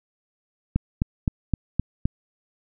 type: click train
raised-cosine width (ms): 5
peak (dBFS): -8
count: 6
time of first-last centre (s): 0.76-2.055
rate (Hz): 3.86
effects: none